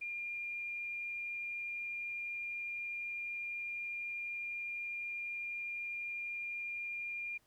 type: tone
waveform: sine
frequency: 2404 Hz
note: D7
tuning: 40 cents sharp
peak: -38 dBFS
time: 0.01-7.38 s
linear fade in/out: 10 ms
effects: pink hiss -72 dBFS RMS until 7.46 s